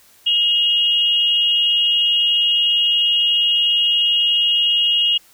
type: tone pair together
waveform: sine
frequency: 2863 / 3260 Hz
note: F7 / G#7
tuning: +42 / -33 cents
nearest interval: major second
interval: 225 cents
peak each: -14 / -21 dBFS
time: 0.26-5.18 s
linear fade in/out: 10 ms
effects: white hiss -51 dBFS RMS until 5.33 s